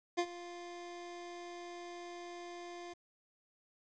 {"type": "tone with ADSR envelope", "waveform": "25% pulse", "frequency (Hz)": 349.2, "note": "F4", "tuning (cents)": 0, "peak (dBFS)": -25, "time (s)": [0.17, 2.94], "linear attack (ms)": 20, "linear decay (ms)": 64, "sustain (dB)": -16, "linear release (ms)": 17, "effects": ["resampled to 16000 Hz", "10-bit"]}